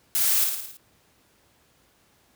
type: noise with echo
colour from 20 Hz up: blue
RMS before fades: -23 dBFS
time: 0.15-0.44 s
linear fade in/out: 0 ms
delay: 55 ms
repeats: 6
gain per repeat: -4 dB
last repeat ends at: 0.77 s
effects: pink hiss -62 dBFS RMS until 2.35 s + high-pass 60 Hz 12 dB/octave